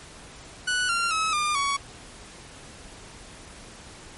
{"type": "tone with pitch steps", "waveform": "sawtooth", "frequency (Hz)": [1480, 1380.9, 1288.4, 1202.1, 1121.6], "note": ["F#6", "F6", "E6", "D6", "C#6"], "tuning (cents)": [0, -20, -40, 40, 20], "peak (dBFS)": -19, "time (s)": [0.67, 1.77], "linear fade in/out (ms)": 10, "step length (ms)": 220, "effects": ["pink hiss -45 dBFS RMS until 4.17 s", "MP3 48 kbps"]}